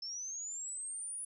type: linear sweep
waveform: sine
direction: up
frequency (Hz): 5274 to 9900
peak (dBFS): -39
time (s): 0.02-1.25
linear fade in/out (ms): 5
effects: none